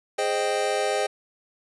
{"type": "chord", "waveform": "square", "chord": "Ab major seventh", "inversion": "none", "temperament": "equal with one note detuned", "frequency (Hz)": [415.3, 523.3, 618, 784], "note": ["Ab4", "C5", "Eb5", "G5"], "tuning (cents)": [0, 0, -12, 0], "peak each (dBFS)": -29, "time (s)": [0.18, 1.07], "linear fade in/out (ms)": 10, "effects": ["resampled to 24000 Hz", "9-bit"]}